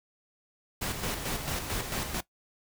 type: noise with tremolo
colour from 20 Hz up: pink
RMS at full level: -32 dBFS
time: 0.81-2.21 s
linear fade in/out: 10 ms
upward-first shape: square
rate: 4.5 Hz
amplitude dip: 45%
effects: noise-tail reverb RT60 0.1 s tail -18 dB re dry